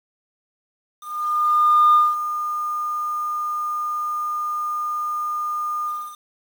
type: tone with ADSR envelope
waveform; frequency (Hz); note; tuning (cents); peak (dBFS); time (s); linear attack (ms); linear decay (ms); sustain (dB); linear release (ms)
sine; 1213; D#6; -44; -9; 1-6.18; 940; 210; -13; 310
effects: tanh soft clip ceiling -7 dBFS + 7-bit